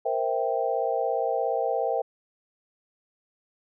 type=chord; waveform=sine; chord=C dominant seventh; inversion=third; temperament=equal; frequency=466.2 / 523.3 / 659.3 / 784 Hz; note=Bb4 / C5 / E5 / G5; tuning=0 / 0 / 0 / 0 cents; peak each=-29 dBFS; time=0.05-2.02 s; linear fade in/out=10 ms; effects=none